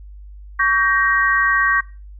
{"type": "chord", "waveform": "sine", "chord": "G diminished", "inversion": "second", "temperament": "just", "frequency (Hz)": [1128.9, 1568, 1881.6], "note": ["Db6", "G6", "Bb6"], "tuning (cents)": [31, 0, 16], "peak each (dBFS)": -18, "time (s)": [0.59, 1.81], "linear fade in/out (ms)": 10, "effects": ["noise-tail reverb RT60 0.3 s tail -19 dB re dry", "added 50 Hz sine -35 dBFS peak until 2.19 s"]}